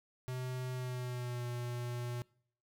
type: tone with pitch glide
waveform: square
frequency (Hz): 127.4 to 121.37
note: C3 to B2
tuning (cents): -46 to -30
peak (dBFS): -38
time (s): 0.28-2.22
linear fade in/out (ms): 0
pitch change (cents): -84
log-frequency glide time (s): 0.73-1.45
effects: noise-tail reverb RT60 0.6 s tail -24 dB re dry